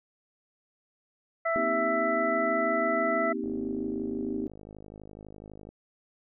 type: harmonic tone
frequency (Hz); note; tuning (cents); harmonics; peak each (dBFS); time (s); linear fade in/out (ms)
663; E5; +10; 1 / 2 / 3; -27 / -30 / -32; 1.45-3.33; 10
type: chord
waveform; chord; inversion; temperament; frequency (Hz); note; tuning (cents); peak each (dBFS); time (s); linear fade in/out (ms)
sine; C minor seventh; third; just; 235.5 / 261.6 / 314 / 392.4; Bb3 / C4 / Eb4 / G4; +18 / 0 / +16 / +2; -35; 1.56-4.47; 0
type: click train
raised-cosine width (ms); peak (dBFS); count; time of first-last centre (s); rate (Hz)
2; -32; 118; 3.44-5.69; 52
effects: none